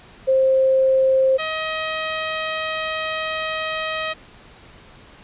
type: tone pair in turn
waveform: sine / 10% pulse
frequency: 528 / 632.3 Hz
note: C5 / D#5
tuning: +16 / +28 cents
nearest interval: minor third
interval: 312 cents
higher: second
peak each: -13 / -14 dBFS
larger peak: first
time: 0.27-1.38 / 1.38-4.14 s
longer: second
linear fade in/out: 20 ms
effects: pink hiss -46 dBFS RMS until 5.23 s + resampled to 8000 Hz